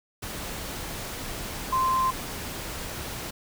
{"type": "tone in noise", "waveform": "sine", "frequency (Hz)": 1043, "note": "C6", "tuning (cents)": -6, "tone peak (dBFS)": -21, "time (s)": [1.72, 2.11], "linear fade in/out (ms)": 10, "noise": "pink", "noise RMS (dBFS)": -35, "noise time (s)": [0.22, 3.31], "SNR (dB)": 11, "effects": []}